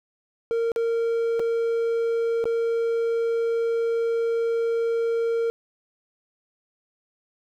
triangle tone with dropouts, 461.2 Hz, A#4, 19 cents flat, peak -19 dBFS, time 0.51-5.5 s, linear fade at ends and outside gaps 0 ms, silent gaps 0.718-0.761 / 1.395-1.4 / 2.441-2.455 s, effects none

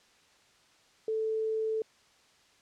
sine tone, 440 Hz, A4, in tune, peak -28 dBFS, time 1.08-1.82 s, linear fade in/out 2 ms, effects white hiss -63 dBFS RMS until 2.61 s + low-pass 6000 Hz 12 dB/octave

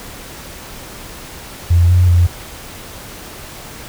sine tone with pitch steps, 86.3 / 89.8 / 87.2 Hz, F2 / F2 / F2, -20 / +49 / -2 cents, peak -7 dBFS, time 1.7-2.27 s, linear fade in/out 10 ms, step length 190 ms, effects pink hiss -33 dBFS RMS until 3.88 s

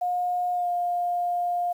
sine tone with pitch glide, 716 to 705.3 Hz, F5 to F5, +43 to +17 cents, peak -23 dBFS, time 0.01-1.73 s, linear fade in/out 10 ms, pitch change -26 cents, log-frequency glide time 0.53-0.69 s, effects 9-bit

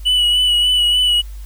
triangle tone with vibrato, 2951 Hz, F#7, 5 cents flat, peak -10 dBFS, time 0.05-1.22 s, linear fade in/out 20 ms, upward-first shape sine, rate 3.4 Hz, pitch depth 26 cents each way, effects added 50 Hz sine -28 dBFS peak until 1.45 s + white hiss -48 dBFS RMS until 1.45 s

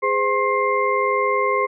sine tone cluster, 412.2 / 514 / 1068 / 2098 Hz, G#4 / C5 / C6 / C7, -13 / -31 / +35 / +4 cents, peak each -23 / -23 / -20 / -25 dBFS, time 0.02-1.67 s, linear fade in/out 20 ms, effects none

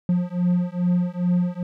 triangle beating tone pair, 176.6 / 179 Hz, F3 / F3, +20 / +43 cents, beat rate 2.4 Hz, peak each -20 dBFS, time 0.09-1.63 s, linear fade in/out 2 ms, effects none

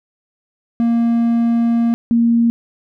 triangle / sine tone pair in turn, 233.1 / 233.1 Hz, A#3 / A#3, 0 / 0 cents, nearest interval unison, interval 0 cents, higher neither, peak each -10 dBFS, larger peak neither, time 0.8-1.94 / 2.11-2.5 s, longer first, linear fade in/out 0 ms, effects none

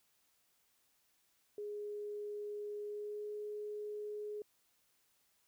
sine tone with pitch glide, 415.3 to 419.2 Hz, G#4 to G#4, 0 to +16 cents, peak -40 dBFS, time 1.58-4.42 s, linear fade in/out 2 ms, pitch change +16 cents, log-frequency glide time 2.83-3.29 s, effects white hiss -75 dBFS RMS until 5.47 s

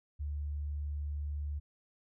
sine tone, 73.2 Hz, D2, 5 cents flat, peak -34 dBFS, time 0.19-1.6 s, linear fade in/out 20 ms, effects none

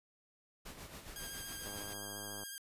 pink noise with tremolo, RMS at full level -48 dBFS, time 0.65-1.94 s, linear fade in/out 10 ms, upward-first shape sine, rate 7.2 Hz, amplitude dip 55%
5% pulse tone with vibrato, 1610 Hz, G6, 46 cents sharp, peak -33 dBFS, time 1.16-2.58 s, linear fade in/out 0 ms, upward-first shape triangle, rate 14 Hz, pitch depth 28 cents each way
click train, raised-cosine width 1 ms, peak -35 dBFS, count 80, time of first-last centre 1.66-2.435 s, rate 102 Hz
effects resampled to 32000 Hz

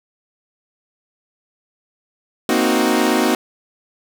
sawtooth chord, C half-diminished seventh, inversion third, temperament equal, 233.1 / 261.6 / 311.1 / 370 Hz, Bb3 / C4 / Eb4 / Gb4, 0 / 0 / 0 / 0 cents, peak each -16 dBFS, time 2.49-3.35 s, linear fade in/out 2 ms, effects none

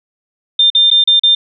sine tone with dropouts, 3600 Hz, A7, 39 cents sharp, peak -6 dBFS, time 0.59-1.35 s, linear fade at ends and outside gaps 5 ms, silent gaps 0.702-0.749 / 0.903-0.912 / 1.04-1.074 / 1.196-1.234 s, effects none

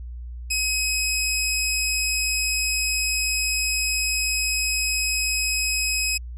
15% pulse tone, 2541 Hz, D#7, 36 cents sharp, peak -14 dBFS, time 0.5-6.18 s, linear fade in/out 10 ms, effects added 60 Hz sine -32 dBFS peak until 6.37 s + low-pass 12000 Hz 12 dB/octave

